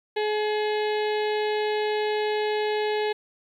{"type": "harmonic tone", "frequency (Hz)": 424.1, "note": "G#4", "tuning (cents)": 36, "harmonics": [1, 2, 4, 5, 6, 7, 8, 9, 10], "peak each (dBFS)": [-24, -30, -36, -38, -40, -41, -42, -43, -44], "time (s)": [0.16, 3.13], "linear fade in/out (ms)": 10, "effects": ["10-bit"]}